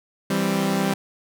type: chord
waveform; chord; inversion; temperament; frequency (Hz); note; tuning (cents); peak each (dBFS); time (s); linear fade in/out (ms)
sawtooth; C major; first; equal; 164.81 / 196 / 261.6; E3 / G3 / C4; 0 / 0 / 0; -23 / -18 / -23; 0.3-0.94; 5
effects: none